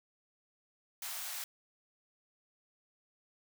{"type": "high-pass noise", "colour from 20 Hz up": "white", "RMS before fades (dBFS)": -41, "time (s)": [1.02, 1.44], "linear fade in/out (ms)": 2, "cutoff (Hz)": 640, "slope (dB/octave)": 48, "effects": []}